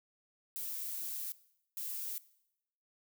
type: noise bursts at uneven times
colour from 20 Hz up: violet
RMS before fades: -40 dBFS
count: 2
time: 0.56-1.32 / 1.77-2.18 s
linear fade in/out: 0 ms
effects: noise-tail reverb RT60 0.8 s tail -19 dB re dry